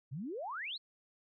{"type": "exponential sweep", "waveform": "sine", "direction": "up", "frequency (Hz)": [118.6, 4435], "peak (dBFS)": -38, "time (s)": [0.11, 0.78], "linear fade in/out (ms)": 20, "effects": []}